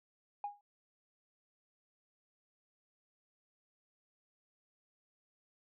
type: tone with exponential decay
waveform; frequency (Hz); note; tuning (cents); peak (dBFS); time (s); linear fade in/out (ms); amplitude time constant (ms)
sine; 819; G#5; -24; -32; 0.44-0.61; 2; 36
effects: tanh soft clip ceiling -31 dBFS